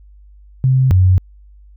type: tone pair in turn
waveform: sine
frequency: 130.81 / 92.5 Hz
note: C3 / F#2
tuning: 0 / 0 cents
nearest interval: tritone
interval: 600 cents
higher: first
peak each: -9 / -7 dBFS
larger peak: second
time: 0.64-0.91 / 0.91-1.18 s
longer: neither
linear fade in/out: 0 ms
effects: added 50 Hz sine -40 dBFS peak until 1.76 s